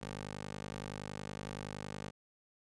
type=tone with high-pass filter; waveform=15% pulse; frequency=50.7 Hz; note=G#1; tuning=41 cents flat; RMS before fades=-44 dBFS; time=0.01-2.11 s; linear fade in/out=20 ms; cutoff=140 Hz; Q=0.51; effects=resampled to 22050 Hz